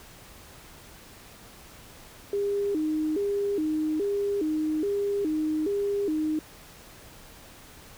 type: tone with vibrato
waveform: sine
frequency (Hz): 353.5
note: F4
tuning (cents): +21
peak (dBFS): -24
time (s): 2.33-6.39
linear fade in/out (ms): 2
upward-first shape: square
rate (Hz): 1.2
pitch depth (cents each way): 230
effects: pink hiss -49 dBFS RMS until 7.97 s